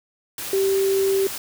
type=tone in noise; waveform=sine; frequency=388.7 Hz; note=G4; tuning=15 cents flat; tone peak=-17 dBFS; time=0.53-1.27 s; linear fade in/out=2 ms; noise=white; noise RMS=-31 dBFS; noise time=0.38-1.38 s; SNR=+11 dB; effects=none